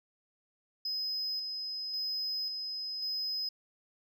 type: tone with tremolo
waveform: sine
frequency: 5060 Hz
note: D#8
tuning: 28 cents sharp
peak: -30 dBFS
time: 0.85-3.49 s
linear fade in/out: 5 ms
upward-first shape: square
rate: 0.92 Hz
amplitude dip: 40%
effects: tanh soft clip ceiling -30 dBFS

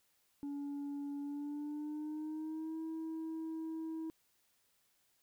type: tone with pitch glide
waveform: sine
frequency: 284.9 to 321.6 Hz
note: C#4 to E4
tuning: +48 to -43 cents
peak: -36 dBFS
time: 0.43-4.1 s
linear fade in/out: 0 ms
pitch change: +209 cents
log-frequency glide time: 1.2-2.8 s
effects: tanh soft clip ceiling -38 dBFS + white hiss -75 dBFS RMS until 5.22 s

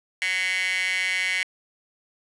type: tone with high-pass filter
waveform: 15% pulse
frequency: 185.6 Hz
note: F#3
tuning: 6 cents sharp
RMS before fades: -25 dBFS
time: 0.22-1.43 s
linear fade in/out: 0 ms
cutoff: 2200 Hz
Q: 8.1
effects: resampled to 24000 Hz + 8-bit

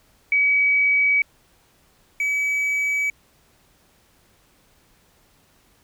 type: tone pair in turn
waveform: sine / triangle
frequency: 2274 / 2283 Hz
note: C#7 / D7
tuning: +44 / -50 cents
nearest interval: unison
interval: 6 cents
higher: second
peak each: -15 / -18 dBFS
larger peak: first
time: 0.32-1.22 / 2.2-3.1 s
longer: neither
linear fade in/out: 2 ms
effects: pink hiss -59 dBFS RMS until 5.83 s

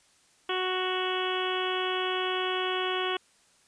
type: harmonic tone with a mistuned harmonic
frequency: 370 Hz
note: F#4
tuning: in tune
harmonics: 1 / 2 / 3 / 4 / 5 / 6 / 7 / 8 / 9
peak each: -31 / -36 / -34 / -37 / -40 / -41 / -39 / -36 / -37 dBFS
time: 0.49-3.17 s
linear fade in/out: 5 ms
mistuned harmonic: 7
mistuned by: +21 cents
effects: white hiss -63 dBFS RMS until 3.67 s + resampled to 22050 Hz

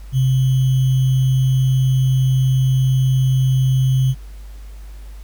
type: tone with sample-and-hold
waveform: sine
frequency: 130.81 Hz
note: C3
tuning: in tune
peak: -12 dBFS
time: 0.12-4.15 s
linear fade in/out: 50 ms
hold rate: 3150 Hz
effects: added 50 Hz sine -32 dBFS peak until 5.23 s + pink hiss -50 dBFS RMS until 5.23 s

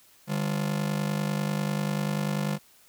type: ring-modulated tone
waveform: 45% pulse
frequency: 174.61 Hz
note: F3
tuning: in tune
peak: -23 dBFS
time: 0.27-2.59 s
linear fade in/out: 50 ms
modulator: 25.1 Hz
effects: white hiss -58 dBFS RMS until 2.88 s

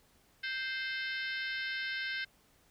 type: harmonic tone with a mistuned harmonic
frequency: 523.3 Hz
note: C5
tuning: in tune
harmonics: 3 / 4 / 5 / 6 / 7 / 8 / 9 / 10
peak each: -37 / -40 / -47 / -45 / -46 / -48 / -52 / -50 dBFS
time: 0.43-2.25 s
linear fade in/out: 10 ms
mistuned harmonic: 6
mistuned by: -38 cents
effects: pink hiss -67 dBFS RMS until 2.7 s

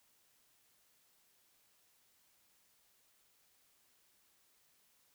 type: silence
effects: white hiss -72 dBFS RMS until 5.14 s

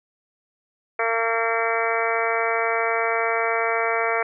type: harmonic tone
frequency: 228.1 Hz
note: A#3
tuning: 37 cents flat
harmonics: 2 / 3 / 4 / 5 / 6 / 7 / 8 / 9 / 10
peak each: -26 / -26 / -31 / -30 / -28 / -33 / -30 / -30 / -29 dBFS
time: 0.99-4.23 s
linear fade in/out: 5 ms
effects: none

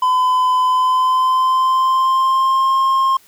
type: tone with pitch glide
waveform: triangle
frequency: 1013 to 1065.8 Hz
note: B5 to C6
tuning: +44 to +32 cents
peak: -10 dBFS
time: 0.02-3.17 s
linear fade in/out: 5 ms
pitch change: +88 cents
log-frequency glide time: 0.61-2.76 s
effects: white hiss -50 dBFS RMS until 3.27 s

